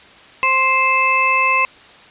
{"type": "harmonic tone", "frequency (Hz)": 525, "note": "C5", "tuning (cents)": 6, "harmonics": [1, 2, 4, 5], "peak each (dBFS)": [-28, -16, -20, -16], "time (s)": [0.43, 1.65], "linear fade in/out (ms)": 0, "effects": ["white hiss -43 dBFS RMS until 2.1 s", "resampled to 8000 Hz"]}